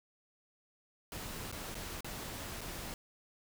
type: noise with dropouts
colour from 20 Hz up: pink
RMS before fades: -43 dBFS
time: 1.12-2.94 s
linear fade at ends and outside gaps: 1 ms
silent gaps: 1.516-1.525 / 1.745-1.752 / 2.007-2.045 / 2.609-2.614 s
effects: none